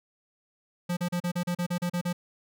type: tone bursts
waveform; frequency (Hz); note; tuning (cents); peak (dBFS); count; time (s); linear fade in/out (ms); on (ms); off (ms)
square; 175.9; F3; +13; -27; 11; 0.89-2.13; 10; 80; 36
effects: none